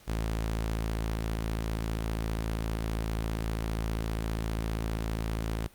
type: tone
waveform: sawtooth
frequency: 55 Hz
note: A1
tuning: in tune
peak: -25 dBFS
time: 0.07-5.68 s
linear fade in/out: 20 ms
effects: pink hiss -57 dBFS RMS until 5.74 s + Opus 48 kbps